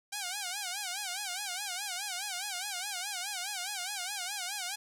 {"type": "tone with vibrato", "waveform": "5% pulse", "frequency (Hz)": 770, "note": "G5", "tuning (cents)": -31, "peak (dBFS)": -23, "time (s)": [0.12, 4.76], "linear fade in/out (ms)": 10, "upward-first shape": "sine", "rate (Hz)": 4.8, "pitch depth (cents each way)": 150, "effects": []}